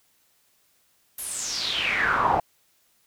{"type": "noise with band-pass filter sweep", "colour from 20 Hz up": "brown", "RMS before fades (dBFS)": -25, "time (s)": [1.18, 2.4], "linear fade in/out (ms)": 5, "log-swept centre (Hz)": [12000, 750], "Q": 6.5, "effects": ["white hiss -65 dBFS RMS until 3.06 s"]}